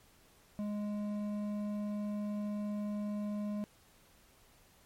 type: tone with hard clipping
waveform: sine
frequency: 207.6 Hz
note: G#3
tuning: in tune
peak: -36 dBFS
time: 0.59-3.64 s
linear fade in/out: 0 ms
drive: 8 dB
effects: pink hiss -64 dBFS RMS until 4.85 s + MP3 64 kbps